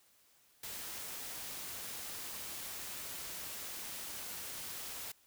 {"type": "noise", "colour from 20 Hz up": "white", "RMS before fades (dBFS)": -44, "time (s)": [0.63, 5.12], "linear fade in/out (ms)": 5, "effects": ["white hiss -68 dBFS RMS until 5.26 s"]}